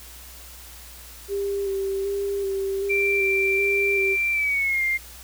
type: tone with vibrato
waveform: sine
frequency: 394.2 Hz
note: G4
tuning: 10 cents sharp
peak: -23 dBFS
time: 1.28-4.17 s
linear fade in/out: 50 ms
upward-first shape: square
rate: 1.3 Hz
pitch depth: 20 cents each way
type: tone with pitch glide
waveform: sine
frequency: 2354 to 2109 Hz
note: D7 to C7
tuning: +3 to +13 cents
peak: -20 dBFS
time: 2.89-4.98 s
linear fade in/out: 20 ms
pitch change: -190 cents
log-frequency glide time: 4.32-4.83 s
effects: added 60 Hz sine -45 dBFS peak until 5.23 s + white hiss -44 dBFS RMS until 5.23 s